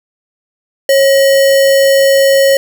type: tone with sample-and-hold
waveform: sine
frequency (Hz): 547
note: C#5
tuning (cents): -23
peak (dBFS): -5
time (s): 0.89-2.57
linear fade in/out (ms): 2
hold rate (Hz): 2450
effects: none